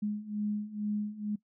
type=beating tone pair; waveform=sine; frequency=207.7 / 209.9 Hz; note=G#3 / G#3; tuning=0 / +19 cents; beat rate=2.2 Hz; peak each=-36 / -33 dBFS; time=0.02-1.36 s; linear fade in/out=10 ms; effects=noise-tail reverb RT60 0.1 s tail -19 dB re dry